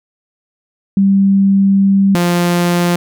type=tone pair in turn; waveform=sine / sawtooth; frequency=196 / 174.62 Hz; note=G3 / F3; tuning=0 / 0 cents; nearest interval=major second; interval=200 cents; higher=first; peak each=-7 dBFS; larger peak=neither; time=0.97-2.15 / 2.15-2.96 s; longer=first; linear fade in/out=2 ms; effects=none